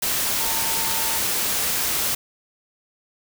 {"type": "tone in noise", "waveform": "sine", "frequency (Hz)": 904, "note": "A5", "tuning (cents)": 47, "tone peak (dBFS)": -32, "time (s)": [0.4, 1.18], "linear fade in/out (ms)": 5, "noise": "white", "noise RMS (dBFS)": -23, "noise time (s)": [0.02, 2.15], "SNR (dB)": -12, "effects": []}